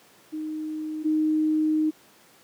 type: tone pair in turn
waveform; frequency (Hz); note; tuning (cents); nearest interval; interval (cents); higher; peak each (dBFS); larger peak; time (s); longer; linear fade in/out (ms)
sine; 310.1 / 310.1; D#4 / D#4; -6 / -6; unison; 0; neither; -28 / -19; second; 0.32-1.04 / 1.04-1.91; second; 20
effects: pink hiss -55 dBFS RMS until 2.43 s + high-pass 200 Hz 12 dB/octave